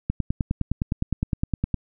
click train, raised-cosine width 5 ms, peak -10 dBFS, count 17, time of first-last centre 0.1-1.743 s, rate 9.74 Hz, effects none

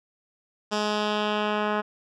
10% pulse tone with low-pass filter sweep, 210.4 Hz, G#3, 23 cents sharp, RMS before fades -26 dBFS, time 0.71-1.82 s, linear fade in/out 20 ms, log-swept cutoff 5600 to 1900 Hz, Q 1.7, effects none

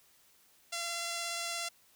5% pulse tone with vibrato, 683 Hz, F5, 39 cents flat, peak -23 dBFS, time 0.72-1.69 s, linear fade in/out 10 ms, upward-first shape sine, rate 17 Hz, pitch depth 9 cents each way, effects white hiss -65 dBFS RMS until 1.95 s

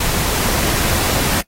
pink noise, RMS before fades -18 dBFS, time 0-1.41 s, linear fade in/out 5 ms, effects noise-tail reverb RT60 0.1 s tail -18 dB re dry + AAC 48 kbps

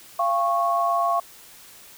sine tone cluster, 689 / 796 / 1101 Hz, F5 / G5 / C#6, -24 / +26 / -12 cents, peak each -22 / -31 / -22 dBFS, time 0.19-1.2 s, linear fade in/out 5 ms, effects white hiss -47 dBFS RMS until 1.97 s

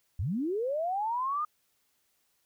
sine linear sweep, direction up, 69.3 to 1240 Hz, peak -28 dBFS, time 0.19-1.45 s, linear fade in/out 5 ms, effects white hiss -73 dBFS RMS until 2.45 s

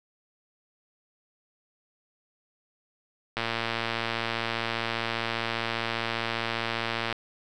click train, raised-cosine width 0.3 ms, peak -12 dBFS, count 433, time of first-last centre 3.37-7.127 s, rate 115 Hz, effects none

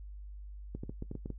clicks, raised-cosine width 3 ms, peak -26 dBFS, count 8, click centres 0.75 / 0.835 / 0.895 / 1.024 / 1.114 / 1.153 / 1.259 / 1.303 s, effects noise-tail reverb RT60 0.1 s tail -17 dB re dry + added 50 Hz sine -43 dBFS peak until 1.38 s

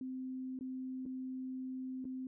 sine tone with dropouts, 258.9 Hz, C4, 18 cents flat, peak -39 dBFS, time 0.01-2.27 s, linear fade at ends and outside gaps 2 ms, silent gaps 0.59-0.609 / 1.055-1.061 / 2.044-2.052 s, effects none

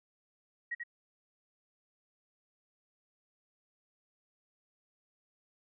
sine tone with echo, 1901 Hz, A#6, 33 cents sharp, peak -33 dBFS, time 0.71-0.75 s, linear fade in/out 10 ms, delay 87 ms, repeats 1, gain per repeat -4 dB, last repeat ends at 0.837 s, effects none

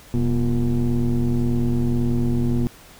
sine tone with frequency modulation, 130.9 Hz, C3, 1 cent sharp, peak -15 dBFS, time 0.14-2.67 s, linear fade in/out 0 ms, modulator 110 Hz, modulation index 1.5, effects tanh soft clip ceiling -15 dBFS + pink hiss -46 dBFS RMS until 2.99 s

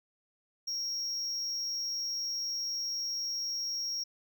triangle tone with amplitude modulation, 5588 Hz, F8, in tune, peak -29 dBFS, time 0.67-4.04 s, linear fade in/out 10 ms, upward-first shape sine, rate 284 Hz, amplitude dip 45%, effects none

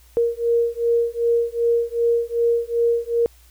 sine beating tone pair, 467.3 / 469.9 Hz, A#4 / A#4, +4 / +14 cents, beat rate 2.6 Hz, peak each -20 / -20 dBFS, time 0.17-3.26 s, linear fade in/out 0 ms, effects added 60 Hz sine -49 dBFS peak until 3.5 s + white hiss -55 dBFS RMS until 3.5 s

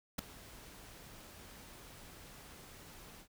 pink noise with ADSR envelope, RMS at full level -34 dBFS, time 0.18-3.28 s, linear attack 11 ms, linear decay 4 ms, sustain -20 dB, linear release 89 ms, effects none

